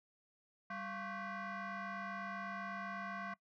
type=tone with frequency modulation; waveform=sine; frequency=196 Hz; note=G3; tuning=in tune; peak=-39 dBFS; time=0.7-3.34 s; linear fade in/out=5 ms; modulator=444 Hz; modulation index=3.8; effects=noise-tail reverb RT60 0.1 s tail -22 dB re dry + tanh soft clip ceiling -39 dBFS